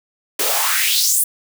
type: noise with high-pass filter sweep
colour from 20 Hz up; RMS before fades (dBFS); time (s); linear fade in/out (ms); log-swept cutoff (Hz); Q
white; -17; 0.39-1.24; 5; 360 to 11000; 3.4
effects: none